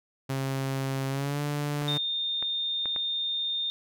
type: tone with pitch glide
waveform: sawtooth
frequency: 134.8 to 146.15 Hz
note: C#3 to D3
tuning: -48 to -8 cents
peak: -24 dBFS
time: 0.29-1.98 s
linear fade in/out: 10 ms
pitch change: +140 cents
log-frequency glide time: 1.09-1.41 s
type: clicks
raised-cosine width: 0.5 ms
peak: -23 dBFS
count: 4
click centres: 1.821 / 2.426 / 2.857 / 2.962 s
type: tone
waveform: sine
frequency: 3638 Hz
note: A#7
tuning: 43 cents flat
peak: -27 dBFS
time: 1.88-3.7 s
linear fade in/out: 0 ms
effects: none